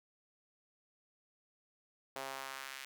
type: tone with high-pass filter sweep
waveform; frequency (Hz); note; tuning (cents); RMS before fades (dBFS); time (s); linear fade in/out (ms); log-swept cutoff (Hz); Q
sawtooth; 134.8; C#3; -48; -45; 2.16-2.85; 0; 600 to 2100; 1.2
effects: none